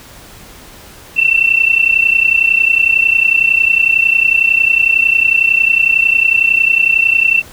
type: tone pair together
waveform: sine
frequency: 2676 / 2707 Hz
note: E7 / E7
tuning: +25 / +45 cents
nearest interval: unison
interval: 20 cents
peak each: -11 dBFS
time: 1.16-7.42 s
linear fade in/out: 20 ms
effects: pink hiss -37 dBFS RMS until 7.52 s